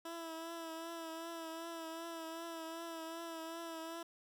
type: tone with vibrato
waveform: 15% pulse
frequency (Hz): 329.4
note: E4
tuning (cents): -1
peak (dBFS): -37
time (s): 0.05-4.03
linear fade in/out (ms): 5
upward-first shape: triangle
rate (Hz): 2.6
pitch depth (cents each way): 41
effects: none